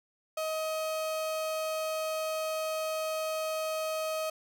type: tone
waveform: 35% pulse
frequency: 631 Hz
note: D#5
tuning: 24 cents sharp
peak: -29 dBFS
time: 0.37-4.3 s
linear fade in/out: 5 ms
effects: none